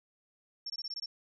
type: tone bursts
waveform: sine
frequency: 5430 Hz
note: F8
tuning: 50 cents flat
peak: -36 dBFS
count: 7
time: 0.66-1.06 s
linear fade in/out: 5 ms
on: 40 ms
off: 20 ms
effects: none